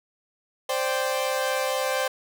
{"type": "chord", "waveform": "sawtooth", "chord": "C suspended second", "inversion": "none", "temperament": "equal", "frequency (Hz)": [523.3, 587.3, 784], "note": ["C5", "D5", "G5"], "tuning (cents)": [0, 0, 0], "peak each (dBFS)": [-22, -26, -27], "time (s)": [0.69, 2.08], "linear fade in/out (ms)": 5, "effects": []}